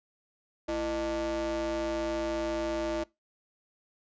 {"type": "ring-modulated tone", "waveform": "square", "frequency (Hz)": 138.59, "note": "C#3", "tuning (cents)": 0, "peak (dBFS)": -27, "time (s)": [0.68, 3.04], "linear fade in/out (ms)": 10, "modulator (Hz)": 473, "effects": ["noise-tail reverb RT60 0.2 s tail -21 dB re dry", "resampled to 16000 Hz"]}